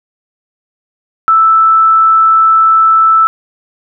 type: tone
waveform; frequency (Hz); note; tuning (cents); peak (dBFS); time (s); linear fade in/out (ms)
sine; 1318.5; E6; 0; -4; 1.28-3.27; 0
effects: none